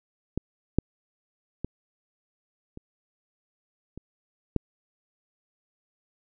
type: clicks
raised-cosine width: 3 ms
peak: -14 / -7 / -17 / -27 / -26 / -10 dBFS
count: 6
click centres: 0.376 / 0.786 / 1.646 / 2.774 / 3.976 / 4.563 s
effects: none